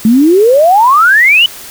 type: exponential sweep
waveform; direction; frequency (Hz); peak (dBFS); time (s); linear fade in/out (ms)
sine; up; 211.1 to 3039; -3; 0.05-1.46; 2
effects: white hiss -29 dBFS RMS until 1.7 s